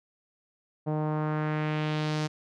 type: tone with low-pass filter sweep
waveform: sawtooth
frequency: 153.2 Hz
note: D#3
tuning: 27 cents flat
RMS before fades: -29 dBFS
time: 0.86-2.28 s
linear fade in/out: 20 ms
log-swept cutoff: 700 to 5900 Hz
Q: 1.5
effects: none